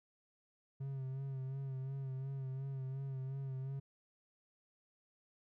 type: tone with vibrato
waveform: triangle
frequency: 134.1 Hz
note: C3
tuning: 43 cents sharp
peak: -37 dBFS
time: 0.8-3.8 s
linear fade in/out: 10 ms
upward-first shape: sine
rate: 2.8 Hz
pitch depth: 41 cents each way
effects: none